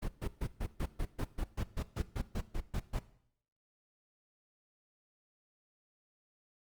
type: noise bursts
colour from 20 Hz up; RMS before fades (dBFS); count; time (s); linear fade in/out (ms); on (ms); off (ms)
brown; -34; 16; 0.02-2.994; 10; 64; 130
effects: noise-tail reverb RT60 0.7 s tail -17 dB re dry + Opus 32 kbps